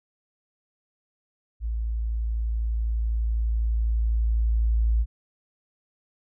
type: tone with level ramp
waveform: sine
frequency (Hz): 56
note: A1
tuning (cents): +31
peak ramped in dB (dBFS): -25 to -18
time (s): 1.6-5.06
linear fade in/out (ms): 50
effects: none